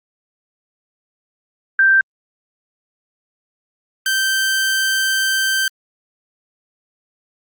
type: tone pair in turn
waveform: sine / sawtooth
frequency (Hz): 1568 / 1558.1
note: G6 / G6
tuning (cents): 0 / -11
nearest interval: unison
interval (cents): 11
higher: first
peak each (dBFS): -9 / -12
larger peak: first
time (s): 1.79-2.01 / 4.06-5.68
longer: second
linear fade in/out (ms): 2
effects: Opus 48 kbps